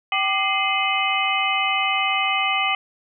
sine tone cluster, 774 / 1192 / 2085 / 2530 / 2986 Hz, G5 / D6 / C7 / D#7 / F#7, -22 / +25 / -7 / +28 / +15 cents, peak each -25 dBFS, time 0.12-2.75 s, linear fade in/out 2 ms, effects none

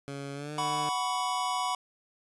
15% pulse tone with pitch glide, 140 to 150.92 Hz, C#3 to D3, +18 to +48 cents, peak -30 dBFS, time 0.08-0.89 s, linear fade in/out 0 ms, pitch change +130 cents, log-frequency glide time 0.34-0.53 s
square chord, F# suspended fourth, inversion none, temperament equal with one note detuned, 740 / 987.8 / 1127.5 Hz, F#5 / B5 / C#6, 0 / 0 / +29 cents, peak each -34 / -32 / -35 dBFS, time 0.58-1.75 s, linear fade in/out 2 ms
effects resampled to 24000 Hz

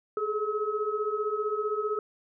sine tone cluster, 415.7 / 431.1 / 1284 Hz, G#4 / A4 / E6, +2 / -35 / -46 cents, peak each -31 / -31 / -32 dBFS, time 0.17-1.99 s, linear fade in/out 2 ms, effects none

